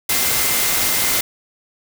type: tone in noise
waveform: sine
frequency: 2081 Hz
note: C7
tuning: 10 cents flat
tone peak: -29 dBFS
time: 0.09-1.21 s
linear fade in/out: 5 ms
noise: white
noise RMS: -18 dBFS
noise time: 0.09-1.21 s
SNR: -14 dB
effects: none